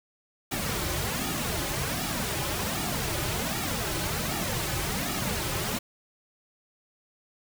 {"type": "noise with flanger", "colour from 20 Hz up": "pink", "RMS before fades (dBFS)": -30, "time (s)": [0.51, 5.79], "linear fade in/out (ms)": 10, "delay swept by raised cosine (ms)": [1.9, 4.4], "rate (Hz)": 1.3, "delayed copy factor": -0.75, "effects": []}